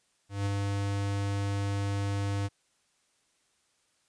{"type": "tone with ADSR envelope", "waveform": "square", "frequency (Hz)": 100, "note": "G2", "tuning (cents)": 35, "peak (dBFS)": -27, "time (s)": [0.29, 2.49], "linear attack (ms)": 170, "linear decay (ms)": 16, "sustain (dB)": -2, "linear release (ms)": 32, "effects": ["white hiss -71 dBFS RMS until 4.08 s", "resampled to 22050 Hz"]}